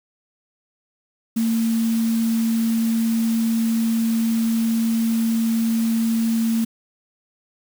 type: tone in noise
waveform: sine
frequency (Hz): 227.2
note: A#3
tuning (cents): -44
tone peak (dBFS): -17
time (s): 1.36-6.65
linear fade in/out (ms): 10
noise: white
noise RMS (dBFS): -35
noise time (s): 1.36-6.65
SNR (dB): +15
effects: none